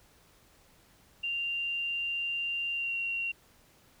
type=tone with pitch glide; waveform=sine; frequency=2782 to 2752 Hz; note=F7 to F7; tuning=-7 to -26 cents; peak=-30 dBFS; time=1.23-3.32 s; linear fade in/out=10 ms; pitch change=-19 cents; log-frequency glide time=2.73-2.93 s; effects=pink hiss -62 dBFS RMS until 4 s